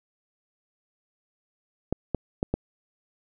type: clicks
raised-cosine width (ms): 2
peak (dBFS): -11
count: 4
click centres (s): 1.926 / 2.147 / 2.429 / 2.54
effects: none